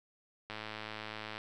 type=click train; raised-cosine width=0.3 ms; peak=-25 dBFS; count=96; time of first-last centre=0.5-1.38 s; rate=108 Hz; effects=none